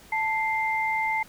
sine tone pair together, 880 / 2093 Hz, A5 / C7, 0 / 0 cents, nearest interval octave + minor third, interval 1500 cents, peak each -26 dBFS, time 0.12-1.23 s, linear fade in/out 5 ms, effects pink hiss -51 dBFS RMS until 1.28 s

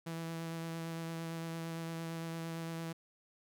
sawtooth tone with vibrato, 164.81 Hz, E3, in tune, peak -35 dBFS, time 0.06-2.93 s, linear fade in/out 10 ms, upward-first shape sine, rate 8.8 Hz, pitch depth 12 cents each way, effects none

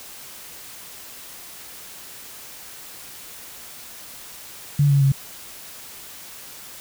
sine tone with pitch steps, 143.8 / 140.19 / 136.67 Hz, D3 / C#3 / C#3, -36 / +20 / -24 cents, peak -13 dBFS, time 4.79-5.12 s, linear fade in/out 5 ms, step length 110 ms, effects white hiss -40 dBFS RMS until 6.8 s

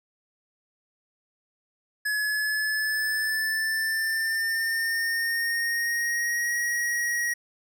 square tone with pitch glide, 1700 to 1897.2 Hz, G#6 to A#6, +40 to +30 cents, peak -25 dBFS, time 2.05-7.34 s, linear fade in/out 10 ms, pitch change +190 cents, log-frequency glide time 2.19-6.54 s, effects none

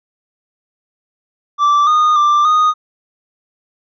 triangle tone with pitch steps, 1168 / 1228 / 1182 / 1238 Hz, D6 / D#6 / D6 / D#6, -10 / -23 / +11 / -9 cents, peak -7 dBFS, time 1.58-2.74 s, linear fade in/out 50 ms, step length 290 ms, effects resampled to 16000 Hz

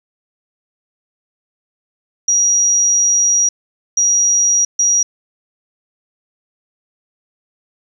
sine tone bursts at uneven times, 5750 Hz, F8, 50 cents sharp, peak -10 dBFS, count 3, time 2.28-3.49 / 3.97-4.65 / 4.79-5.03 s, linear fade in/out 5 ms, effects 8-bit

